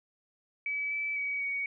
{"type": "tone with pitch steps", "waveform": "sine", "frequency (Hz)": [2289, 2308, 2267, 2244], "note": ["D7", "D7", "C#7", "C#7"], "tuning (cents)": [-45, -31, 38, 21], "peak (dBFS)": -30, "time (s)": [0.66, 1.66], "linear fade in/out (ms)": 2, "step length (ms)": 250, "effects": []}